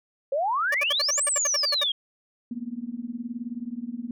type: exponential two-way sweep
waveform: sine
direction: up then down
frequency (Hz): 523.3 to 8870 to 3184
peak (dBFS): -22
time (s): 0.32-1.92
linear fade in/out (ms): 5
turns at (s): 1.25
type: tone bursts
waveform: 15% pulse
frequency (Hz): 578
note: D5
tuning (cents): -28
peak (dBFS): -19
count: 13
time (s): 0.72-1.837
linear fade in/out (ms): 5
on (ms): 25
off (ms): 66
type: tone with tremolo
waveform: sine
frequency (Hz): 238.3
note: A#3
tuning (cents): +38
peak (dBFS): -26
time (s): 2.51-4.11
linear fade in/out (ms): 2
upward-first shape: triangle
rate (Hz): 19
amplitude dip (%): 100
effects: none